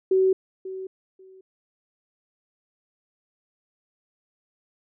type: tone with echo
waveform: sine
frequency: 378.3 Hz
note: F#4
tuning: 38 cents sharp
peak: -16 dBFS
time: 0.11-0.33 s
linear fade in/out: 5 ms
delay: 540 ms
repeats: 2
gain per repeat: -15 dB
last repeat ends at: 1.41 s
effects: none